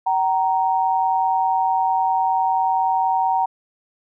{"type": "tone pair together", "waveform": "sine", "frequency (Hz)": [762.7, 932.3], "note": ["G5", "A#5"], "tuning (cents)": [-48, 0], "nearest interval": "minor third", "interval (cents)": 348, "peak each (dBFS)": -19, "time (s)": [0.06, 3.46], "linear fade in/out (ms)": 10, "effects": []}